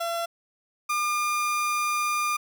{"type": "tone pair in turn", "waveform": "30% pulse", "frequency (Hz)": [678, 1205.5], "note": ["E5", "D6"], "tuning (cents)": [49, 45], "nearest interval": "minor seventh", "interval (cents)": 996, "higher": "second", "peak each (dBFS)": [-24, -21], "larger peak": "second", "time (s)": [[0, 0.26], [0.89, 2.37]], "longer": "second", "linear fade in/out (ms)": 10, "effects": []}